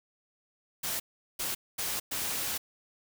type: noise bursts at uneven times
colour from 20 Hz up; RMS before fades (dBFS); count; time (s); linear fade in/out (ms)
white; -33; 4; 0.83-1 / 1.39-1.55 / 1.78-2 / 2.11-2.58; 10
effects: none